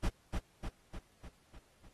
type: noise with echo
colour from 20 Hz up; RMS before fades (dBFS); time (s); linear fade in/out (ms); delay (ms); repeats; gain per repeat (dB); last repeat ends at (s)
brown; -30; 0.03-0.09; 10; 300; 6; -4; 1.89
effects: pink hiss -69 dBFS RMS until 1.93 s + AAC 32 kbps